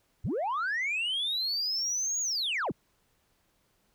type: linear two-way sweep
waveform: sine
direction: up then down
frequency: 57.4 to 6830 to 57.4 Hz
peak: -26 dBFS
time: 0.24-2.72 s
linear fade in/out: 10 ms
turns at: 2.21 s
effects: tanh soft clip ceiling -26 dBFS + pink hiss -71 dBFS RMS until 3.94 s